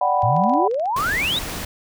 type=chord; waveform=sine; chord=G major seventh; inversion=second; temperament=equal; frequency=587.3 / 740 / 784 / 987.8 Hz; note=D5 / F#5 / G5 / B5; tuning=0 / 0 / 0 / 0 cents; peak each=-24 / -19 / -24 / -21 dBFS; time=0.01-0.68 s; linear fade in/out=5 ms
type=clicks; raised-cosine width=0.2 ms; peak=-26 dBFS; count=9; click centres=0.222 / 0.365 / 0.438 / 0.496 / 0.538 / 0.713 / 0.744 / 0.797 / 0.857 s
type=exponential sweep; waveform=sine; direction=up; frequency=103.83 to 3951 Hz; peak=-19 dBFS; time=0.23-1.39 s; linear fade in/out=5 ms
type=noise; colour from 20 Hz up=pink; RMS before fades=-29 dBFS; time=0.96-1.65 s; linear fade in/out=5 ms
effects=none